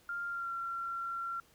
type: tone with pitch glide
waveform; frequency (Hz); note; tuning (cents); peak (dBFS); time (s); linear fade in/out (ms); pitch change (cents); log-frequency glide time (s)
sine; 1396.9 to 1367.4; F6 to F6; 0 to -37; -35; 0.09-1.4; 2; -37; 0.28-0.52
effects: pink hiss -65 dBFS RMS until 1.54 s